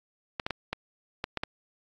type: clicks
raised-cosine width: 0.3 ms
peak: -14 dBFS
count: 7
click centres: 0.398 / 0.465 / 0.507 / 0.73 / 1.241 / 1.373 / 1.435 s
effects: AAC 48 kbps